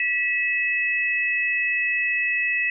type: tone pair together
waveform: sine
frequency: 1953 / 2588 Hz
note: B6 / E7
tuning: -20 / -32 cents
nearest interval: perfect fourth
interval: 488 cents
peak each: -23 dBFS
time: 0-2.7 s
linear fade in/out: 2 ms
effects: none